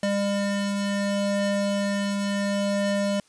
square tone pair together, 200.9 / 602 Hz, G3 / D5, +43 / +43 cents, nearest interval octave + perfect fifth, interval 1900 cents, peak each -25 / -29 dBFS, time 0.03-3.2 s, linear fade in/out 2 ms, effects white hiss -60 dBFS RMS until 3.28 s + resampled to 22050 Hz

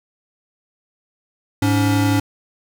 square tone pair together, 105.24 / 283.8 Hz, G#2 / C#4, +23 / +41 cents, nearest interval octave + perfect fourth, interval 1718 cents, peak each -18 dBFS, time 1.62-2.2 s, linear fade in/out 5 ms, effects none

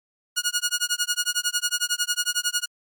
10% pulse tone with tremolo, 1442 Hz, F#6, 45 cents flat, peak -11 dBFS, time 0.36-2.66 s, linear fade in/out 20 ms, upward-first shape sine, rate 11 Hz, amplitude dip 100%, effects Opus 48 kbps

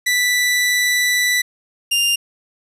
sawtooth tone pair in turn, 1975.5 / 2800 Hz, B6 / F7, 0 / +4 cents, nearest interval tritone, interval 604 cents, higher second, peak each -11 dBFS, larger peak neither, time 0.06-1.42 / 1.91-2.16 s, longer first, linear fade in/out 10 ms, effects resampled to 32000 Hz + 8-bit

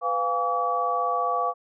sine tone cluster, 499.4 / 701 / 816 / 1143 Hz, B4 / F5 / G#5 / D6, +19 / +6 / -31 / -47 cents, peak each -30 / -27 / -32 / -25 dBFS, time 0.01-1.54 s, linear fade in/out 50 ms, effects none

